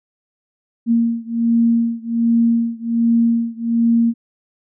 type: beating tone pair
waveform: sine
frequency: 231.4 / 232.7 Hz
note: A#3 / A#3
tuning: -13 / -3 cents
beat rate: 1.3 Hz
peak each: -16 / -17 dBFS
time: 0.86-4.14 s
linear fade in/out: 50 ms
effects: none